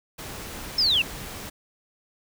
pink noise, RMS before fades -37 dBFS, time 0.18-1.5 s, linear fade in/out 10 ms
sine linear sweep, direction down, 5350 to 2563 Hz, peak -18 dBFS, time 0.78-1.02 s, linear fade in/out 5 ms
effects none

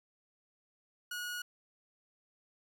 sawtooth tone, 1452 Hz, F#6, 33 cents flat, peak -34 dBFS, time 1.11-1.42 s, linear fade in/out 5 ms, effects none

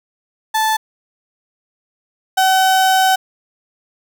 35% pulse tone pair in turn, 875 / 758.7 Hz, A5 / F#5, -10 / +43 cents, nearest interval major second, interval 247 cents, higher first, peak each -12 / -9 dBFS, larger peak second, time 0.54-0.77 / 2.37-3.16 s, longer second, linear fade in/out 10 ms, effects none

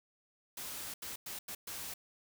white noise bursts at uneven times, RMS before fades -43 dBFS, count 5, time 0.57-0.94 / 1.02-1.16 / 1.26-1.39 / 1.48-1.55 / 1.67-1.94 s, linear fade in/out 5 ms, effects none

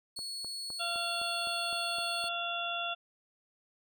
35% pulse tone, 4374 Hz, C#8, 24 cents flat, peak -36 dBFS, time 0.16-2.29 s, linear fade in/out 10 ms
click train, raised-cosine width 1 ms, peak -34 dBFS, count 9, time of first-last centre 0.19-2.241 s, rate 3.9 Hz
harmonic tone, 689 Hz, F5, 24 cents flat, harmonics 1 / 2 / 4 / 5, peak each -38 / -38 / -38 / -38 dBFS, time 0.79-2.95 s, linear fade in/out 20 ms
effects none

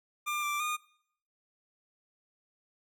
25% pulse tone with pitch steps, 1195 / 1176 / 1221 Hz, D6 / D6 / D#6, +30 / +2 / -33 cents, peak -27 dBFS, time 0.26-0.77 s, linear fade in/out 20 ms, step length 170 ms, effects noise-tail reverb RT60 0.7 s tail -22 dB re dry

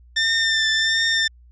20% pulse tone with vibrato, 1793 Hz, A6, 32 cents sharp, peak -12 dBFS, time 0.16-1.28 s, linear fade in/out 10 ms, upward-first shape triangle, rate 1.4 Hz, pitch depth 29 cents each way, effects added 60 Hz sine -46 dBFS peak until 1.51 s + resampled to 16000 Hz

